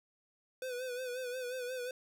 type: tone with vibrato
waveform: square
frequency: 502 Hz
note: B4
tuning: 28 cents sharp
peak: -38 dBFS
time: 0.62-1.91 s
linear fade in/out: 2 ms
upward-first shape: sine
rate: 5.6 Hz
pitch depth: 57 cents each way
effects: none